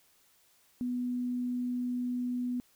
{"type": "tone", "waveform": "sine", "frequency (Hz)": 246.9, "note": "B3", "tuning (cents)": 0, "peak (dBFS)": -30, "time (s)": [0.81, 2.6], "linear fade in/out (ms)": 0, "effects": ["white hiss -66 dBFS RMS until 2.75 s"]}